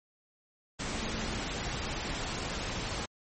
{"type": "tone in noise", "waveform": "sine", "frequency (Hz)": 220, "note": "A3", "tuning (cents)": 0, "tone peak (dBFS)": -41, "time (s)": [0.86, 1.39], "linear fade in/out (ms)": 10, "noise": "pink", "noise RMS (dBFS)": -35, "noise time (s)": [0.79, 3.06], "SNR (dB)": -9, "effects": ["low-pass 12000 Hz 12 dB/octave", "MP3 32 kbps"]}